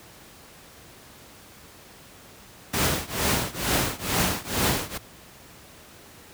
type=noise with tremolo; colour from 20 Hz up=pink; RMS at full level=-21 dBFS; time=2.73-4.98 s; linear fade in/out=10 ms; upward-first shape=triangle; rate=2.2 Hz; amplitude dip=95%; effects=pink hiss -48 dBFS RMS until 6.33 s + high-pass 60 Hz 12 dB/octave